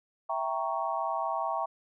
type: chord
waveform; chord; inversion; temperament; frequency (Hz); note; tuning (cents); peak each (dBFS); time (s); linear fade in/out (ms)
sine; E diminished seventh; none; equal; 659.3 / 784 / 932.3 / 1108.7; E5 / G5 / Bb5 / Db6; 0 / 0 / 0 / 0; -34; 0.29-1.66; 10
effects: none